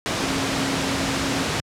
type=tone in noise; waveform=sine; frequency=271.1 Hz; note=C#4; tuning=38 cents flat; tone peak=-27 dBFS; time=0.21-1.43 s; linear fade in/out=0 ms; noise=pink; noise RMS=-23 dBFS; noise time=0.06-1.6 s; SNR=-7 dB; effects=high-pass 100 Hz 12 dB/octave + low-pass 7000 Hz 12 dB/octave